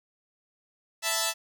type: chord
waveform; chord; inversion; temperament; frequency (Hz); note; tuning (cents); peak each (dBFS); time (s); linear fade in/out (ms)
5% pulse; E suspended fourth; none; equal; 659.3 / 880 / 987.8; E5 / A5 / B5; 0 / 0 / 0; -17 / -17 / -23; 1.02-1.34; 50
effects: none